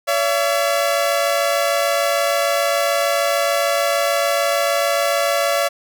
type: tone pair together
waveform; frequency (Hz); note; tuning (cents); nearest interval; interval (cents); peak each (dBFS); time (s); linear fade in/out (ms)
sawtooth; 567.3 / 674; C#5 / E5; +40 / +38; minor third; 298; -15; 0.07-5.69; 20
effects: none